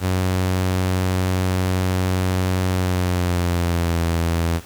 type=tone with pitch glide; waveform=sawtooth; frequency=92.5 to 83.85 Hz; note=F#2 to E2; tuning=0 to +30 cents; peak=-14 dBFS; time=0-4.61 s; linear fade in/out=50 ms; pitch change=-170 cents; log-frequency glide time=2.72-4.04 s; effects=pink hiss -42 dBFS RMS until 4.65 s